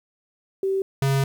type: tone pair in turn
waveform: sine / square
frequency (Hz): 386.3 / 136.58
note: G4 / C#3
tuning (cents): -25 / -25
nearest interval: octave + tritone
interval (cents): 1800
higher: first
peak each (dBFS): -20 / -19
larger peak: second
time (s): 0.63-0.82 / 1.02-1.24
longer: second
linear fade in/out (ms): 2
effects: 9-bit